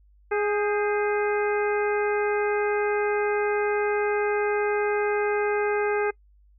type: harmonic tone with a mistuned harmonic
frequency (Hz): 415.3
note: G#4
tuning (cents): 0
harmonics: 1 / 2 / 3 / 4 / 5 / 6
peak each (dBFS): -23 / -30 / -34 / -32 / -35 / -39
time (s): 0.31-6.11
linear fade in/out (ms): 10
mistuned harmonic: 4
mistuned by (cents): -73
effects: noise-tail reverb RT60 0.1 s tail -24 dB re dry + added 50 Hz sine -54 dBFS peak until 6.58 s